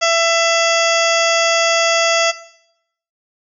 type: harmonic tone with a mistuned harmonic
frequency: 668 Hz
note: E5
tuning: 23 cents sharp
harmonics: 1 / 2 / 3 / 4 / 5 / 7 / 8 / 9 / 10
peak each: -16 / -19 / -21 / -22 / -23 / -24 / -25 / -26 / -26 dBFS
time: 0.01-2.32 s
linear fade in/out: 20 ms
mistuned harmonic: 7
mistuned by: +25 cents
effects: noise-tail reverb RT60 0.8 s tail -18 dB re dry